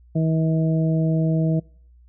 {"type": "harmonic tone", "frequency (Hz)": 160.3, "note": "E3", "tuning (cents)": -48, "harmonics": [1, 2, 3, 4], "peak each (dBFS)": [-18, -26, -32, -30], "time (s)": [0.15, 1.6], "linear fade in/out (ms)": 10, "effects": ["noise-tail reverb RT60 0.6 s tail -26 dB re dry", "added 60 Hz sine -48 dBFS peak until 2.08 s"]}